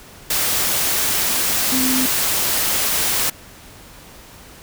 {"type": "tone in noise", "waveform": "sine", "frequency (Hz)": 258.4, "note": "C4", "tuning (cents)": -21, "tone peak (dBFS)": -19, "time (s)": [1.72, 2.06], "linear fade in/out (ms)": 5, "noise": "white", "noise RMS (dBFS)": -19, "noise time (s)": [0.3, 3.3], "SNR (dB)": -3, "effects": ["pink hiss -42 dBFS RMS until 4.62 s"]}